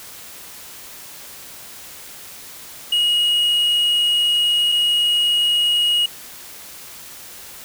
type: tone pair in turn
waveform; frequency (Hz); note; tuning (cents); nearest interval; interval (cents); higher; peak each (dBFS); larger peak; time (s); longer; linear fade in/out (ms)
triangle; 2888 / 2888; F#7 / F#7; -43 / -43; unison; 0; neither; -13; neither; 2.92-4.72 / 4.72-6.06; first; 5
effects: white hiss -38 dBFS RMS until 7.64 s